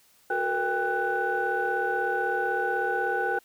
sine tone cluster, 368.7 / 445.7 / 481.8 / 795 / 1490 Hz, F#4 / A4 / B4 / G5 / F#6, -6 / +22 / -43 / +24 / +12 cents, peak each -32 / -33 / -32 / -28 / -28 dBFS, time 0.3-3.39 s, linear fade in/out 5 ms, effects tanh soft clip ceiling -16 dBFS + white hiss -61 dBFS RMS until 3.44 s

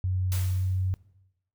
sine tone with pitch glide, 92.5 to 93.41 Hz, F#2 to F#2, 0 to +17 cents, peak -24 dBFS, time 0.04-0.94 s, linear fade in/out 0 ms, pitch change +17 cents, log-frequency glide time 0.47-0.66 s
white noise with exponential decay, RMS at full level -35 dBFS, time 0.32-0.97 s, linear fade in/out 0 ms, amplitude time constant 140 ms
effects noise-tail reverb RT60 0.9 s tail -20 dB re dry

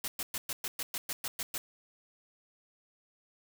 white noise bursts, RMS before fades -36 dBFS, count 11, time 0.04-1.58 s, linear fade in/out 2 ms, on 40 ms, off 110 ms, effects none

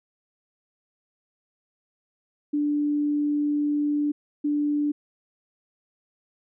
sine tone bursts at uneven times, 293.7 Hz, D4, in tune, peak -21 dBFS, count 2, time 2.53-4.12 / 4.44-4.92 s, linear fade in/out 10 ms, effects none

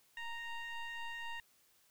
sine tone with frequency modulation, 928 Hz, A#5, 8 cents flat, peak -38 dBFS, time 0.17-1.4 s, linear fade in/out 2 ms, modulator 930 Hz, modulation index 2, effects tanh soft clip ceiling -39 dBFS + white hiss -70 dBFS RMS until 1.9 s

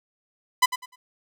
sawtooth tone with echo, 1003 Hz, B5, 26 cents sharp, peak -10 dBFS, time 0.62-0.66 s, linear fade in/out 10 ms, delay 100 ms, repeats 3, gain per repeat -12 dB, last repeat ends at 0.96 s, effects none

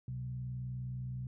sine tone with frequency modulation, 126.9 Hz, B2, 47 cents sharp, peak -37 dBFS, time 0.08-1.27 s, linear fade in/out 2 ms, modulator 59.5 Hz, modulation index 0.46, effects none

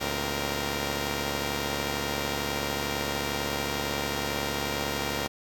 5% pulse tone cluster, 71.1 / 113.3 / 259.1 / 468.7 Hz, C#2 / A#2 / C4 / A#4, +45 / -49 / -17 / +9 cents, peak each -20 / -27 / -25 / -21 dBFS, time 0-5.28 s, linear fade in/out 20 ms, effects none

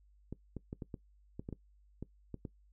clicks, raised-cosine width 3 ms, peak -28 dBFS, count 11, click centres 0.326 / 0.567 / 0.729 / 0.822 / 0.942 / 1.395 / 1.489 / 1.527 / 2.026 / 2.343 / 2.452 s, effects noise-tail reverb RT60 0.1 s tail -19 dB re dry + added 50 Hz sine -62 dBFS peak until 2.72 s

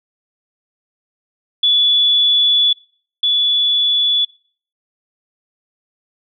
sine tone pair in turn, 3434 / 3434 Hz, A7 / A7, -43 / -43 cents, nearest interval unison, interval 0 cents, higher neither, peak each -10 / -12 dBFS, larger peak first, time 1.63-2.73 / 3.23-4.25 s, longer first, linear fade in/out 5 ms, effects noise-tail reverb RT60 0.5 s tail -23 dB re dry

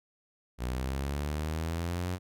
sawtooth linear sweep, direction up, 60 to 92 Hz, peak -27 dBFS, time 0.58-2.19 s, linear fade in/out 50 ms, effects none

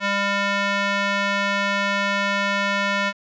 square tone with band-pass filter, 200 Hz, G3, 35 cents sharp, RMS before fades -22 dBFS, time 0-3.13 s, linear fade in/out 50 ms, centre 1900 Hz, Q 1.1, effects resampled to 16000 Hz

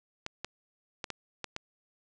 clicks, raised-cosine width 0.2 ms, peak -18 dBFS, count 6, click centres 0.264 / 0.446 / 1.042 / 1.103 / 1.443 / 1.564 s, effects resampled to 22050 Hz + 10-bit

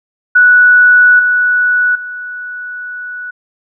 sine tone with level steps, 1475 Hz, F#6, 6 cents flat, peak -3 / -8 / -21 dBFS, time 0.35-3.31 s, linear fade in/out 10 ms, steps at 1.19 / 1.95 s, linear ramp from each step 5 ms, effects none

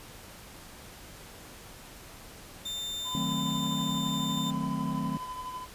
35% pulse tone, 3600 Hz, A7, 39 cents sharp, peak -31 dBFS, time 2.65-4.51 s, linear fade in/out 10 ms
triangle tone with tremolo, 1010 Hz, B5, 39 cents sharp, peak -32 dBFS, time 3.04-5.67 s, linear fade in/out 50 ms, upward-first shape triangle, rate 12 Hz, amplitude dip 55%
triangle chord, D# diminished seventh, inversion none, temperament equal, 155.56 / 185 / 220 / 261.6 Hz, D#3 / F#3 / A3 / C4, 0 / 0 / 0 / 0 cents, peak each -33 dBFS, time 3.15-5.17 s, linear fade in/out 0 ms
effects pink hiss -48 dBFS RMS until 5.74 s + resampled to 32000 Hz

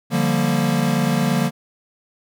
square chord, G minor seventh, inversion second, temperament equal with one note detuned, 146.83 / 175.63 / 196 / 233.1 Hz, D3 / F3 / G3 / Bb3, 0 / +10 / 0 / 0 cents, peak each -23 / -23 / -25 / -22 dBFS, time 0.1-1.51 s, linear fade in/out 50 ms, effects none

